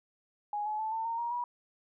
sine tone with pitch steps, 830.6 / 852 / 873.9 / 896.4 / 919.5 / 943.1 / 967.4 Hz, G#5 / G#5 / A5 / A5 / A#5 / A#5 / B5, 0 / +44 / -12 / +32 / -24 / +20 / -36 cents, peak -31 dBFS, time 0.53-1.44 s, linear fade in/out 2 ms, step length 130 ms, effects none

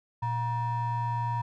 triangle ring-modulated tone, 415.3 Hz, G#4, in tune, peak -22 dBFS, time 0.22-1.42 s, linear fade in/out 10 ms, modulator 533 Hz, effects none

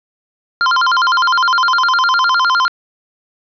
square tone with vibrato, 1200 Hz, D6, 37 cents sharp, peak -11 dBFS, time 0.61-2.68 s, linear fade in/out 0 ms, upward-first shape square, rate 9.8 Hz, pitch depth 260 cents each way, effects resampled to 11025 Hz + 7-bit

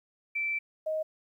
sine tone pair in turn, 2331 / 626.7 Hz, D7 / D#5, -14 / +12 cents, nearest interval octave + major seventh, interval 2274 cents, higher first, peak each -28 dBFS, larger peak neither, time 0.35-0.59 / 0.86-1.03 s, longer first, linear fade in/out 10 ms, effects 11-bit

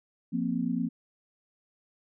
sine chord, F suspended fourth, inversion none, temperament equal, 174.61 / 233.1 / 261.6 Hz, F3 / Bb3 / C4, 0 / 0 / 0 cents, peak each -32 / -30 / -31 dBFS, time 0.32-0.89 s, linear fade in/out 20 ms, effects none

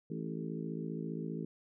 harmonic tone with a mistuned harmonic, 55 Hz, A1, in tune, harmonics 3 / 4 / 5 / 6 / 7 / 8, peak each -40 / -42 / -44 / -46 / -47 / -48 dBFS, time 0.1-1.45 s, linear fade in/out 5 ms, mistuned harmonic 7, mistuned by +34 cents, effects none

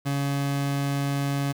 30% pulse tone, 140.3 Hz, C#3, 21 cents sharp, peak -21 dBFS, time 0.05-1.53 s, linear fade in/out 20 ms, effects 8-bit

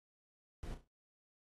brown noise with echo, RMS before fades -44 dBFS, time 0.63-0.74 s, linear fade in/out 0 ms, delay 34 ms, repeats 4, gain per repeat -9 dB, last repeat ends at 0.876 s, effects AAC 32 kbps

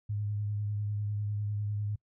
sine tone with vibrato, 103.83 Hz, G#2, in tune, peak -30 dBFS, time 0.09-1.96 s, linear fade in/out 10 ms, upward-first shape triangle, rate 10 Hz, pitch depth 27 cents each way, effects noise-tail reverb RT60 0.1 s tail -25 dB re dry

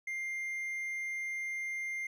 triangle tone, 2100 Hz, C7, 6 cents sharp, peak -33 dBFS, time 0.07-2.07 s, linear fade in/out 5 ms, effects none

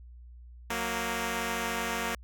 5% pulse tone pair together, 184.46 / 232.4 Hz, F#3 / A#3, -5 / -5 cents, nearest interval major third, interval 400 cents, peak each -24 / -20 dBFS, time 0.7-2.15 s, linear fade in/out 2 ms, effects added 60 Hz sine -46 dBFS peak until 2.23 s

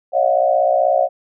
sine tone cluster, 550 / 613 / 677 / 733 Hz, C#5 / D#5 / E5 / F#5, -14 / -26 / +46 / -16 cents, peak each -18 dBFS, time 0.12-1.09 s, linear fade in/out 50 ms, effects none

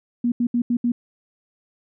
sine tone bursts at uneven times, 239.9 Hz, A#3, 50 cents sharp, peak -17 dBFS, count 5, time 0.24-0.32 / 0.4-0.47 / 0.54-0.62 / 0.7-0.77 / 0.84-0.92 s, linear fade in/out 5 ms, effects none

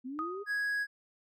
sine linear sweep, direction up, 245.1 to 415.3 Hz, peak -37 dBFS, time 0.04-0.44 s, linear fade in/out 20 ms
sine tone with exponential decay, 1246 Hz, D#6, 2 cents sharp, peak -31 dBFS, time 0.19-0.75 s, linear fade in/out 0 ms, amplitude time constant 120 ms
triangle tone, 1661.2 Hz, G#6, in tune, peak -28 dBFS, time 0.46-0.87 s, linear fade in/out 50 ms
effects none

